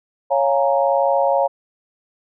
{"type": "chord", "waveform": "sine", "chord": "Bb minor seventh", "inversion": "first", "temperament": "equal", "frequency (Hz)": [554.4, 698.5, 830.6, 932.3], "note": ["Db5", "F5", "Ab5", "Bb5"], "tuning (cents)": [0, 0, 0, 0], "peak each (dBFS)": [-17, -20, -22, -22], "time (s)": [0.3, 1.48], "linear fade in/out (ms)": 20, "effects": []}